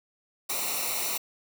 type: noise with comb filter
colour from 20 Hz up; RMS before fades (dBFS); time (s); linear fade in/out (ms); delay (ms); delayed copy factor
white; -30; 0.49-1.18; 10; 0.61; -0.75
effects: none